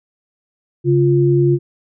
sine tone pair together, 138.59 / 349.2 Hz, C#3 / F4, 0 / 0 cents, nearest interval octave + major third, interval 1600 cents, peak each -13 dBFS, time 0.84-1.59 s, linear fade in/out 50 ms, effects none

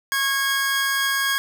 sawtooth tone pair together, 1094.6 / 1640 Hz, C#6 / G#6, -22 / -22 cents, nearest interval perfect fifth, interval 700 cents, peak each -23 / -17 dBFS, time 0.12-1.38 s, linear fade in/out 0 ms, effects none

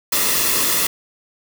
white noise with comb filter, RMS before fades -18 dBFS, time 0.12-0.87 s, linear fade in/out 5 ms, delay 1.3 ms, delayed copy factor -0.55, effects none

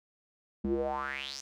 square tone with band-pass filter sweep, 68.2 Hz, C#2, 28 cents flat, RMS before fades -34 dBFS, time 0.64-1.41 s, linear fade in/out 5 ms, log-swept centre 240 to 6300 Hz, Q 6.2, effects none

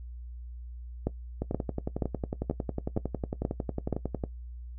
two click trains, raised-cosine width 2 ms, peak -14 / -17 dBFS, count 7 / 32, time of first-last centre 1.07-3.927 / 1.42-4.238 s, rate 2.1 / 11 Hz, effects noise-tail reverb RT60 0.1 s tail -17 dB re dry + added 60 Hz sine -39 dBFS peak until 4.78 s

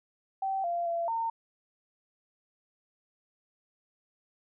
sine tone with pitch steps, 773 / 690 / 679 / 912 Hz, G5 / F5 / F5 / A#5, -24 / -21 / -49 / -38 cents, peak -28 dBFS, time 0.42-1.3 s, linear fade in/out 5 ms, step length 220 ms, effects none

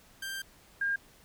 sawtooth / sine tone pair in turn, 1579 / 1611.2 Hz, G6 / G6, +12 / +47 cents, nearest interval unison, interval 35 cents, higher second, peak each -32 / -27 dBFS, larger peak second, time 0.22-0.42 / 0.81-0.96 s, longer first, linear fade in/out 5 ms, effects pink hiss -59 dBFS RMS until 1.24 s

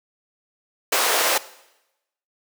pink high-pass noise, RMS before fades -20 dBFS, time 0.92-1.38 s, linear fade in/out 5 ms, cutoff 450 Hz, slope 24 dB/octave, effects noise-tail reverb RT60 0.9 s tail -18 dB re dry

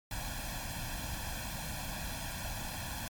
pink noise with comb filter, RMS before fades -39 dBFS, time 0.11-3.08 s, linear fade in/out 2 ms, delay 1.2 ms, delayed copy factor +0.95, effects MP3 96 kbps

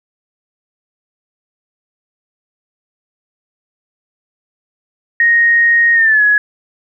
sine tone with pitch glide, 1867 to 1682.6 Hz, A#6 to G#6, +2 to +22 cents, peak -7 dBFS, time 5.2-6.38 s, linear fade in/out 2 ms, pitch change -180 cents, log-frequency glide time 5.94-6.23 s, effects none

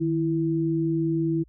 sine tone pair together, 155.56 / 329.6 Hz, D#3 / E4, 0 / 0 cents, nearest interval octave + minor second, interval 1300 cents, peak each -26 / -23 dBFS, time 0-1.44 s, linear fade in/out 20 ms, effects added 57 Hz sine -53 dBFS peak until 1.48 s

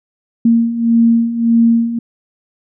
sine beating tone pair, 230 / 231.7 Hz, A#3 / A#3, -23 / -10 cents, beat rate 1.7 Hz, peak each -15 / -10 dBFS, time 0.45-1.99 s, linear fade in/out 5 ms, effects none

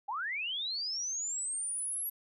sine linear sweep, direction up, 760 to 11540 Hz, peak -33 dBFS, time 0.08-2.1 s, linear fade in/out 10 ms, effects none

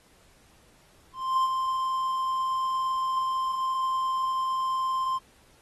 triangle tone with ADSR envelope, 1046.5 Hz, C6, in tune, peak -18 dBFS, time 1.13-5.19 s, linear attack 310 ms, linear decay 28 ms, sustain -5 dB, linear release 22 ms, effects pink hiss -60 dBFS RMS until 5.61 s + AAC 32 kbps

